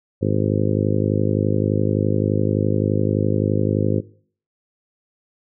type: harmonic tone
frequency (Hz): 51.7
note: G#1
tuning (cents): -7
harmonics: 2 / 3 / 4 / 5 / 6 / 7 / 8 / 9 / 10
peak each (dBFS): -22 / -24 / -25 / -26 / -27 / -27 / -28 / -29 / -29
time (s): 0.21-4.01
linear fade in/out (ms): 20
effects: noise-tail reverb RT60 0.5 s tail -20 dB re dry